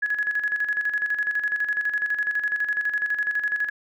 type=tone with tremolo; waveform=sine; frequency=1684 Hz; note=G#6; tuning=24 cents sharp; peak=-20 dBFS; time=0.02-3.7 s; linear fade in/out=10 ms; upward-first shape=square; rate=12 Hz; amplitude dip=60%; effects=none